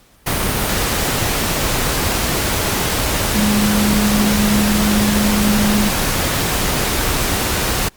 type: tone in noise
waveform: sine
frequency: 208.4 Hz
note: G#3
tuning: 6 cents sharp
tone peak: -14 dBFS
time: 3.35-5.89 s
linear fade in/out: 10 ms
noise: pink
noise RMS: -18 dBFS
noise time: 0.26-7.89 s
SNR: +1 dB
effects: pink hiss -51 dBFS RMS until 7.96 s + Opus 48 kbps